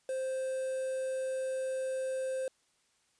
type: tone with quantisation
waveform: triangle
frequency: 523.3 Hz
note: C5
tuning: in tune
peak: -30 dBFS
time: 0.09-2.48 s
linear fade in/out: 2 ms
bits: 8
effects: white hiss -72 dBFS RMS until 3.19 s + resampled to 22050 Hz